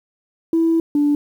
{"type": "tone pair in turn", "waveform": "sine", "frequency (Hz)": [328.9, 291.7], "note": ["E4", "D4"], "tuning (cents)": [-4, -12], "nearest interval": "major second", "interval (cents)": 208, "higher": "first", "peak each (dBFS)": -12, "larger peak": "neither", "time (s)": [[0.53, 0.8], [0.95, 1.15]], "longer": "first", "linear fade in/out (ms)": 2, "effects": ["tanh soft clip ceiling -9 dBFS", "8-bit"]}